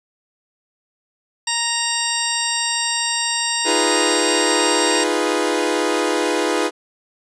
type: harmonic tone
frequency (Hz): 932.3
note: A#5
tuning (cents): 0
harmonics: 1 / 2 / 3 / 4 / 5 / 6 / 8 / 9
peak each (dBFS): -27 / -27 / -27 / -27 / -27 / -27 / -27 / -27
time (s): 1.47-5.04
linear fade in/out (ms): 5
type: chord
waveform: sawtooth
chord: F half-diminished seventh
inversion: third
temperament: equal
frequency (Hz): 311.1 / 349.2 / 415.3 / 493.9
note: Eb4 / F4 / Ab4 / Cb5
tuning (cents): 0 / 0 / 0 / 0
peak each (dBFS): -19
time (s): 3.64-6.71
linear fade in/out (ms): 50
effects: resampled to 24000 Hz